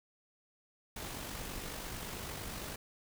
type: noise with amplitude modulation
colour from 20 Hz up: pink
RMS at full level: -41 dBFS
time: 0.96-2.76 s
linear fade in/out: 5 ms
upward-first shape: sine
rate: 48.9 Hz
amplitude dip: 35%
effects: none